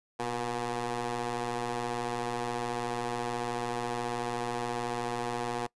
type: ring-modulated tone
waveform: 15% pulse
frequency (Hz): 118.6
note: A#2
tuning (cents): +30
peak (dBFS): -22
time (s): 0.19-5.67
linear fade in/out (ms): 10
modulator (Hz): 600
effects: noise-tail reverb RT60 0.1 s tail -22 dB re dry + resampled to 24000 Hz